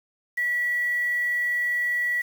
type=tone with quantisation; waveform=sine; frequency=1945 Hz; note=B6; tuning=27 cents flat; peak=-22 dBFS; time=0.37-2.22 s; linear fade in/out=10 ms; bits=7; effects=none